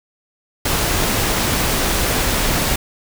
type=noise; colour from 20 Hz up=pink; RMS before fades=-18 dBFS; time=0.65-2.76 s; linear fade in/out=5 ms; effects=none